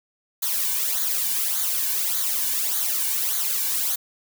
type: noise with flanger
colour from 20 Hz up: blue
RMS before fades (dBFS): -24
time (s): 0.42-3.96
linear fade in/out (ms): 10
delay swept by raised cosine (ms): 0.37 to 1.57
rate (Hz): 1.7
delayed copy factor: -0.7
effects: none